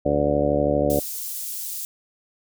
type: harmonic tone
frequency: 72.6 Hz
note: D2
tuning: 19 cents flat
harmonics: 1 / 2 / 3 / 4 / 5 / 6 / 7 / 8 / 10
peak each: -30 / -29 / -31 / -25 / -31 / -28 / -25 / -22 / -31 dBFS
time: 0.05-1 s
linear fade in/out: 10 ms
type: high-pass noise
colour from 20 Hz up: white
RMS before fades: -31 dBFS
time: 0.9-1.85 s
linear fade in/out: 0 ms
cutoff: 6700 Hz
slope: 12 dB/octave
effects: none